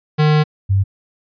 square / sine tone pair in turn, 152.2 / 97.65 Hz, D#3 / G2, -38 / -6 cents, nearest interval minor sixth, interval 768 cents, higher first, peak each -11 dBFS, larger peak neither, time 0.18-0.44 / 0.69-0.84 s, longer first, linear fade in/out 20 ms, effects resampled to 11025 Hz

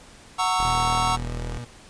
square chord, F# dominant seventh, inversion none, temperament equal with one note detuned, 740 / 922.7 / 1108.7 / 1318.5 Hz, F#5 / A#5 / C#6 / E6, 0 / -18 / 0 / 0 cents, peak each -27 dBFS, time 0.38-1.17 s, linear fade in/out 20 ms
sawtooth tone, 40.26 Hz, E1, 40 cents flat, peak -25 dBFS, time 0.59-1.58 s, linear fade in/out 0 ms
35% pulse tone with vibrato, 120.3 Hz, B2, 45 cents flat, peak -31 dBFS, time 0.64-1.65 s, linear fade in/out 10 ms, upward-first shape triangle, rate 7.7 Hz, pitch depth 21 cents each way
effects pink hiss -48 dBFS RMS until 1.89 s + resampled to 22050 Hz

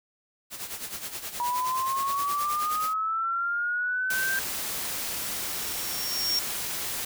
white noise with tremolo, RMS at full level -34 dBFS, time 0.5-2.94 s, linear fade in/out 50 ms, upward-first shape sine, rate 9.5 Hz, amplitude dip 65%
sine linear sweep, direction up, 960 to 1582 Hz, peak -25 dBFS, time 1.4-4.39 s, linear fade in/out 0 ms
white noise, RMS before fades -32 dBFS, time 4.1-7.05 s, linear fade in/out 5 ms
sine tone with exponential growth, 5540 Hz, F8, 15 cents flat, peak -22 dBFS, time 5.14-6.39 s, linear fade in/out 2 ms, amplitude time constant 270 ms
effects none

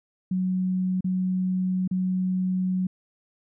sine tone with dropouts, 185 Hz, F#3, in tune, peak -22 dBFS, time 0.31-2.87 s, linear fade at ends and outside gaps 5 ms, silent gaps 1.008-1.043 / 1.877-1.911 s, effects none

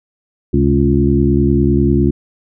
harmonic tone with a mistuned harmonic, 70 Hz, C#2, 18 cents sharp, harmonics 1 / 2 / 3 / 4 / 5, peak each -16 / -16 / -16 / -16 / -16 dBFS, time 0.53-2.11 s, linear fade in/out 10 ms, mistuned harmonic 2, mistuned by -91 cents, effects none

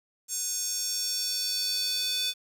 square tone with high-pass filter sweep, 499.6 Hz, B4, 20 cents sharp, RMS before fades -30 dBFS, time 0.28-2.34 s, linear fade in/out 50 ms, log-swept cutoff 7000 to 3700 Hz, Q 4, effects 9-bit

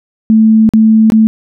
sine tone with dropouts, 220 Hz, A3, in tune, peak -3 dBFS, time 0.3-1.27 s, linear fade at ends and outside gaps 0 ms, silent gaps 0.691-0.736 / 1.101-1.121 s, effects none

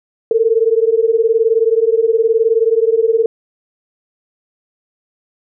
sine beating tone pair, 442.7 / 461.7 Hz, A4 / A#4, +11 / -17 cents, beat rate 19 Hz, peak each -13 dBFS, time 0.31-3.26 s, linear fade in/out 2 ms, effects none

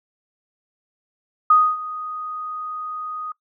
sine tone with ADSR envelope, 1244.5 Hz, D#6, in tune, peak -9 dBFS, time 1.5-3.32 s, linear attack 5 ms, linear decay 260 ms, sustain -18 dB, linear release 4 ms, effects noise-tail reverb RT60 0.1 s tail -20 dB re dry

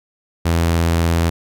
sawtooth tone with vibrato, 83.7 Hz, E2, 27 cents sharp, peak -10 dBFS, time 0.45-1.3 s, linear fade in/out 10 ms, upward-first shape square, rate 17 Hz, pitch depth 9 cents each way, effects none

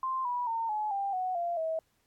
sine tone with pitch steps, 1046.5 / 976.4 / 911 / 850 / 793.1 / 740 / 690.4 / 644.2 Hz, C6 / B5 / A#5 / G#5 / G5 / F#5 / F5 / E5, 0 / -20 / -40 / +40 / +20 / 0 / -20 / -40 cents, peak -29 dBFS, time 0.03-1.79 s, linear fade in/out 2 ms, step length 220 ms, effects pink hiss -73 dBFS RMS until 2.06 s + AAC 64 kbps

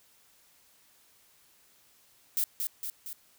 violet noise with echo, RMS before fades -28 dBFS, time 2.37-2.44 s, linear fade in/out 0 ms, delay 230 ms, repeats 3, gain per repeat -4 dB, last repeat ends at 3.13 s, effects white hiss -63 dBFS RMS until 3.38 s

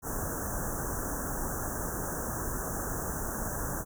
pink band-stop noise, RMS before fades -34 dBFS, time 0.02-3.85 s, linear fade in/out 50 ms, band 1700 to 5900 Hz, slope 96 dB/octave, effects none

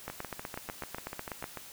two click trains, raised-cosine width 0.5 ms, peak -21 / -23 dBFS, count 12 / 11, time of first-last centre 0.08-1.441 / 0.1-1.573 s, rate 8.08 / 6.79 Hz, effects white hiss -49 dBFS RMS until 1.72 s

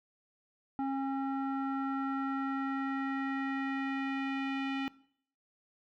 square tone with low-pass filter sweep, 271 Hz, C#4, 39 cents flat, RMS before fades -34 dBFS, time 0.79-4.88 s, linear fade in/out 0 ms, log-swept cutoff 1000 to 2700 Hz, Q 2.6, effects noise-tail reverb RT60 0.6 s tail -20 dB re dry

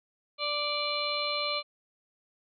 harmonic tone, 587.3 Hz, D5, in tune, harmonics 1 / 2 / 4 / 5 / 6 / 7, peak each -35 / -35 / -35 / -39 / -39 / -33 dBFS, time 0.38-1.63 s, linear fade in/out 50 ms, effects none

